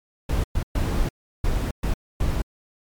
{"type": "noise bursts at uneven times", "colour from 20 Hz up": "brown", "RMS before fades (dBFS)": -22, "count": 6, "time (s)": [[0.29, 0.44], [0.55, 0.63], [0.75, 1.09], [1.44, 1.71], [1.83, 1.94], [2.2, 2.42]], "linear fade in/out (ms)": 5, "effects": ["MP3 96 kbps"]}